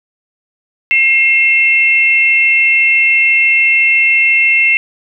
sine tone pair together, 2133 / 2687 Hz, C7 / E7, +33 / +33 cents, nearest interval major third, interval 400 cents, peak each -10 dBFS, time 0.91-4.77 s, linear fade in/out 0 ms, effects none

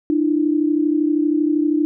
sine tone pair together, 299.6 / 332.3 Hz, D4 / E4, +35 / +14 cents, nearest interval major second, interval 179 cents, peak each -16 / -20 dBFS, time 0.1-1.85 s, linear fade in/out 0 ms, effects none

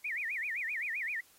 sine tone with vibrato, 2108 Hz, C7, 12 cents sharp, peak -33 dBFS, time 0.04-1.21 s, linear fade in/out 10 ms, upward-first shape sine, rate 7.7 Hz, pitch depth 290 cents each way, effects white hiss -63 dBFS RMS until 1.38 s + AAC 48 kbps

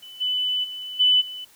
sine tone with level steps, 2997 Hz, F#7, 22 cents sharp, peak -39 / -21 / -31 / -14 / -32 dBFS, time 0.02-1.45 s, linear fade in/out 10 ms, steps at 0.2 / 0.63 / 0.99 / 1.2 s, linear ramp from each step 20 ms, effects white hiss -54 dBFS RMS until 1.55 s

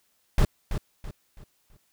brown noise with echo, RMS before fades -18 dBFS, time 0.38-0.45 s, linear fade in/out 2 ms, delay 330 ms, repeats 4, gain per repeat -9 dB, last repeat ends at 1.77 s, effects white hiss -69 dBFS RMS until 1.92 s

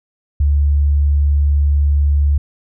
sine tone, 72.1 Hz, D2, 31 cents flat, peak -10 dBFS, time 0.4-2.38 s, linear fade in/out 5 ms, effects none

